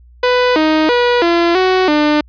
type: tone with pitch steps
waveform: sawtooth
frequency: 496.9 / 312 / 485.8 / 341.1 / 372.4 / 299.5 Hz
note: B4 / D#4 / B4 / F4 / F#4 / D4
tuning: +11 / +5 / -29 / -41 / +11 / +34 cents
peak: -6 dBFS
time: 0.23-2.21 s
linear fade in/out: 5 ms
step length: 330 ms
effects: added 60 Hz sine -40 dBFS peak until 2.28 s + resampled to 11025 Hz